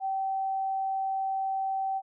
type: tone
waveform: sine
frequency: 772 Hz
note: G5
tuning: 27 cents flat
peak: -27 dBFS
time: 0-2.02 s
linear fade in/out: 50 ms
effects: none